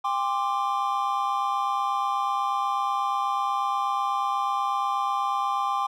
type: chord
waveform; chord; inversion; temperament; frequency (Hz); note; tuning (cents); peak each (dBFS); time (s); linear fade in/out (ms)
triangle; G suspended fourth; none; equal with one note detuned; 800 / 1046.5 / 1174.7; G5 / C6 / D6; +35 / 0 / 0; -26; 0.04-5.87; 10
effects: none